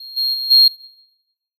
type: tone with level steps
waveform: triangle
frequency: 4244 Hz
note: C8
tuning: 24 cents sharp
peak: -31 / -15 / -20 / -5 dBFS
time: 0-0.68 s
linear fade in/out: 5 ms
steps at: 0.16 / 0.33 / 0.5 s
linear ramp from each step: 20 ms
effects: noise-tail reverb RT60 0.9 s tail -23 dB re dry + tanh soft clip ceiling -1 dBFS